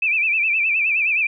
sine tone with vibrato, 2489 Hz, D#7, in tune, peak -16 dBFS, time 0.02-1.27 s, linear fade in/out 5 ms, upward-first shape sine, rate 9.6 Hz, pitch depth 120 cents each way, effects none

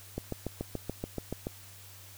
click train, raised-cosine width 2 ms, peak -20 dBFS, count 10, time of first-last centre 0.18-1.469 s, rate 6.98 Hz, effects added 97 Hz sine -53 dBFS peak until 2.17 s + white hiss -52 dBFS RMS until 2.17 s

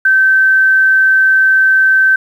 sine tone, 1546 Hz, G6, 24 cents flat, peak -6 dBFS, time 0.05-2.16 s, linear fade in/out 5 ms, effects 7-bit

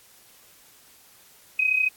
sine tone with amplitude modulation, 2522 Hz, D#7, 23 cents sharp, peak -16 dBFS, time 1.59-1.89 s, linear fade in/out 5 ms, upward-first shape sine, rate 33 Hz, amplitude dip 70%, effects white hiss -54 dBFS RMS until 1.96 s + AAC 64 kbps

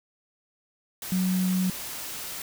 sine tone in noise, 185 Hz, F#3, in tune, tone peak -22 dBFS, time 1.12-1.7 s, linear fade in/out 2 ms, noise white, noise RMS -36 dBFS, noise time 1.02-2.42 s, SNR +11 dB, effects none

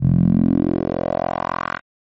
10% pulse tone with band-pass filter sweep, 43.52 Hz, F1, 5 cents flat, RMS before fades -18 dBFS, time 0-1.8 s, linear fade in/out 50 ms, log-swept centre 130 to 1500 Hz, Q 3.2, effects MP3 32 kbps

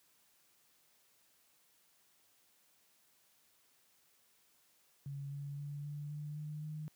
sine tone with pitch steps, 140 / 142.12 / 144.27 / 146.45 / 148.67 / 150.92 / 153.2 Hz, C#3 / C#3 / D3 / D3 / D3 / D3 / D#3, +18 / +44 / -30 / -5 / +22 / +48 / -27 cents, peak -40 dBFS, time 5.06-6.88 s, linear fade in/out 0 ms, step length 260 ms, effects white hiss -71 dBFS RMS until 6.95 s + high-pass 80 Hz 12 dB/octave

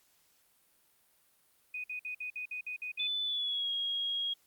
sine tone bursts, 2489 Hz, D#7, in tune, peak -36 dBFS, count 9, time 1.74-3.072 s, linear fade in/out 5 ms, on 100 ms, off 54 ms
sine tone with pitch glide, 3498 to 3283 Hz, A7 to G#7, -11 to -21 cents, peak -31 dBFS, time 2.99-4.34 s, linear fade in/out 10 ms, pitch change -110 cents, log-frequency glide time 3.24-3.7 s
effects white hiss -69 dBFS RMS until 4.46 s + Opus 48 kbps

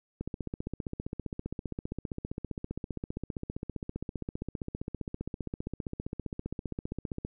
click train, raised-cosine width 3 ms, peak -22 dBFS, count 108, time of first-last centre 0.21-7.249 s, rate 15.2 Hz, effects none

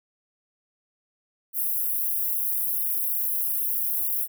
white high-pass noise, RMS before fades -26 dBFS, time 1.53-4.28 s, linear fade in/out 50 ms, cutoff 11000 Hz, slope 48 dB/octave, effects none

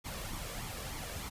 pink noise with flanger, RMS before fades -41 dBFS, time 0.04-1.3 s, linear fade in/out 20 ms, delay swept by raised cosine 0.89 to 1.8 ms, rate 3.3 Hz, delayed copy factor +0.55, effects resampled to 32000 Hz

